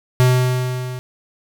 square tone with level ramp, 126.6 Hz, B2, 43 cents sharp, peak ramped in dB -10 to -27 dBFS, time 0.2-0.99 s, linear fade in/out 0 ms, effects none

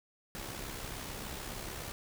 pink noise with amplitude modulation, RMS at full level -40 dBFS, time 0.35-1.92 s, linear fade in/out 0 ms, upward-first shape sine, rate 66.8 Hz, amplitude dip 45%, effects none

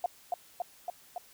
sine tone with echo, 710 Hz, F5, 28 cents sharp, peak -25 dBFS, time 0.04-0.06 s, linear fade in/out 2 ms, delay 280 ms, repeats 4, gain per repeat -2 dB, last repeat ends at 1.18 s, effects white hiss -58 dBFS RMS until 1.33 s

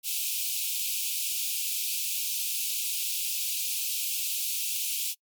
white high-pass noise, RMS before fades -30 dBFS, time 0.03-5.15 s, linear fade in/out 50 ms, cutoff 2400 Hz, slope 96 dB/octave, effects noise-tail reverb RT60 0.1 s tail -25 dB re dry + MP3 96 kbps

